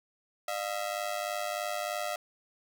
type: ring-modulated tone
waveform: sawtooth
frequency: 655 Hz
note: E5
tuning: 11 cents flat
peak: -25 dBFS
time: 0.48-2.16 s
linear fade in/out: 2 ms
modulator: 51.6 Hz
effects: none